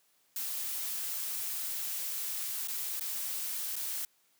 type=noise with dropouts; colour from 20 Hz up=blue; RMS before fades=-36 dBFS; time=0.36-4.05 s; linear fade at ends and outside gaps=2 ms; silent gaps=2.674-2.683 / 2.997-3.009 / 3.757-3.763 s; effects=white hiss -70 dBFS RMS until 4.39 s + high-pass 150 Hz 12 dB/octave